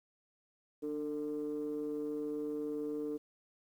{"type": "ring-modulated tone", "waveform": "triangle", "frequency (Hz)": 76.4, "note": "D#2", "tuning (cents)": -31, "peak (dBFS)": -29, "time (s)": [0.82, 3.18], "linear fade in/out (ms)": 20, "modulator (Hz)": 373, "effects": ["tanh soft clip ceiling -29 dBFS", "11-bit"]}